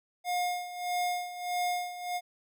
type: tone with tremolo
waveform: square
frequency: 714 Hz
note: F5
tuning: 38 cents sharp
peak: -28 dBFS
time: 0.24-2.21 s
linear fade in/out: 50 ms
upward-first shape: sine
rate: 1.6 Hz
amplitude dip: 75%
effects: none